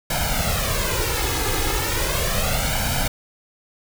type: noise with flanger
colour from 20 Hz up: pink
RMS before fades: -22 dBFS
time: 0.1-3.08 s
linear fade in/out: 5 ms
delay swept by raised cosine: 1.3 to 2.4 ms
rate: 0.36 Hz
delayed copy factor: +0.8
effects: none